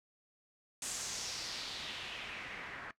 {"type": "noise with low-pass filter sweep", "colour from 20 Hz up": "white", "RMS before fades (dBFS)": -43, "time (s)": [0.82, 2.91], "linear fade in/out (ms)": 2, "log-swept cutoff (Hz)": [8100, 1600], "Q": 2.4, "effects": ["noise-tail reverb RT60 0.1 s tail -17 dB re dry"]}